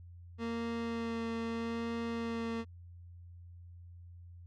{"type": "tone with vibrato", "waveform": "30% pulse", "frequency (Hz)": 230.2, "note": "A#3", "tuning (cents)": -22, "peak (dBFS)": -32, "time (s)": [0.38, 2.65], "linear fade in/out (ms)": 50, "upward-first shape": "sine", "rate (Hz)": 0.78, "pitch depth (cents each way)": 12, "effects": ["added 87 Hz sine -49 dBFS peak until 4.46 s", "low-pass 4000 Hz 12 dB/octave"]}